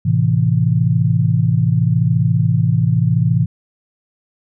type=chord; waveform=sine; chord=A minor; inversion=none; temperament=equal; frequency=110 / 130.81 / 164.81 Hz; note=A2 / C3 / E3; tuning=0 / 0 / 0 cents; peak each=-16 dBFS; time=0.05-3.46 s; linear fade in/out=10 ms; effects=none